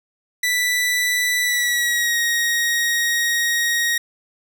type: tone with pitch glide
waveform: sawtooth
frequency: 1975.5 to 1879.8 Hz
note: B6 to A#6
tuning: 0 to +14 cents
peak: -14 dBFS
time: 0.43-3.98 s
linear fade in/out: 5 ms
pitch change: -86 cents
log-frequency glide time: 1.42-2.18 s
effects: none